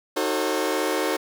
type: chord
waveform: sawtooth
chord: D# diminished seventh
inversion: none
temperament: just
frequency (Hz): 311.1 / 373.4 / 448 / 537.6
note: D#4 / F#4 / A4 / C5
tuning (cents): 0 / +16 / +31 / +47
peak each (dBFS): -24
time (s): 0.16-1.17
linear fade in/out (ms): 10
effects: none